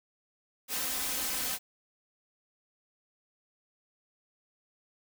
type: noise with comb filter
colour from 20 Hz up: white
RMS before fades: -33 dBFS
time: 0.68-1.59 s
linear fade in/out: 50 ms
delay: 3.9 ms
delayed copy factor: +1
effects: none